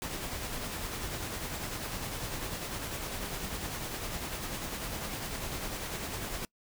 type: noise with tremolo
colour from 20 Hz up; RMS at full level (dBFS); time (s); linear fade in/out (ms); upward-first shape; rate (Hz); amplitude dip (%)
pink; -36; 0.02-6.45; 0; sine; 10; 35
effects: noise-tail reverb RT60 0.1 s tail -26 dB re dry